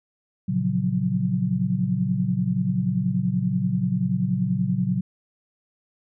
sine chord, Gb major seventh, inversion first, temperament equal, 116.54 / 138.59 / 174.61 / 185 Hz, Bb2 / Db3 / F3 / Gb3, 0 / 0 / 0 / 0 cents, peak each -28 / -27 / -28 / -23 dBFS, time 0.48-5.01 s, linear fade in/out 10 ms, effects none

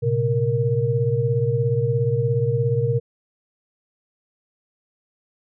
sine tone cluster, 115.8 / 132.8 / 466.9 Hz, A#2 / C3 / A#4, -11 / +26 / +3 cents, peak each -22 dBFS, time 0.02-3 s, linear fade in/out 20 ms, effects none

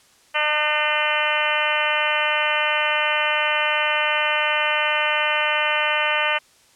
harmonic tone with a mistuned harmonic, 301.9 Hz, D4, 48 cents sharp, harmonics 2 / 3 / 4 / 5 / 6 / 7 / 8 / 9 / 10, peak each -27 / -27 / -27 / -27 / -27 / -27 / -27 / -27 / -27 dBFS, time 0.34-6.39 s, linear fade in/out 20 ms, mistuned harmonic 7, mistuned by -26 cents, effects white hiss -55 dBFS RMS until 6.75 s + low-pass 9000 Hz 12 dB/octave

